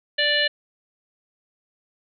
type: harmonic tone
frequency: 587.3 Hz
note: D5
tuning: in tune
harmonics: 1 / 3 / 4 / 5 / 6 / 7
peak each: -26 / -22 / -33 / -23 / -30 / -26 dBFS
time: 0.18-0.48 s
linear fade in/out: 10 ms
effects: none